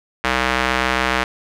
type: tone with band-pass filter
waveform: square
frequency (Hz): 63.6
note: C2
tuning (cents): -48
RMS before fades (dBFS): -19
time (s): 0.24-1.24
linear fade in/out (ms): 5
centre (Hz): 1800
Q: 1
effects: none